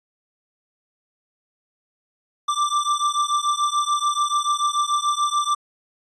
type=beating tone pair; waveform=square; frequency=1174.7 / 1181.6 Hz; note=D6 / D6; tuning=0 / +10 cents; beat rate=6.9 Hz; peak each=-23 dBFS; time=2.48-5.55 s; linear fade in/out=10 ms; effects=resampled to 22050 Hz